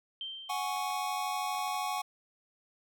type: tone with exponential decay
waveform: sine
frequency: 3136 Hz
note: G7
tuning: in tune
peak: -35 dBFS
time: 0.21-1.27 s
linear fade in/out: 1 ms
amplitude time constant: 230 ms
type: chord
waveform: square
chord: F# suspended second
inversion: none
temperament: just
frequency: 740 / 832.5 / 1110 Hz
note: F#5 / G#5 / C#6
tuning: 0 / +4 / +2 cents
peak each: -37 dBFS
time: 0.49-2.02 s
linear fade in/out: 10 ms
type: clicks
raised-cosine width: 0.3 ms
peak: -39 dBFS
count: 7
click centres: 0.765 / 0.904 / 1.549 / 1.589 / 1.68 / 1.746 / 1.983 s
effects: none